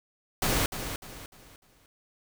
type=noise with echo; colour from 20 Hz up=pink; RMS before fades=-26 dBFS; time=0.42-0.66 s; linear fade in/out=2 ms; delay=300 ms; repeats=4; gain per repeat=-9 dB; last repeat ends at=1.86 s; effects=none